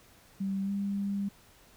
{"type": "tone with pitch glide", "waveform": "sine", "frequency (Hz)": [194.6, 199.61], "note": ["G3", "G3"], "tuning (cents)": [-12, 32], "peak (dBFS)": -29, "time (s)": [0.4, 1.29], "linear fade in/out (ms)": 10, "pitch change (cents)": 44, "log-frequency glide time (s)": [0.63, 0.71], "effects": ["pink hiss -59 dBFS RMS until 1.76 s"]}